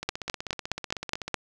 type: two click trains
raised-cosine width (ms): 0.2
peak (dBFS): -9 / -16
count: 7 / 22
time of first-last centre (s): 0.09-1.343 / 0.03-1.343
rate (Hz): 4.79 / 16
effects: none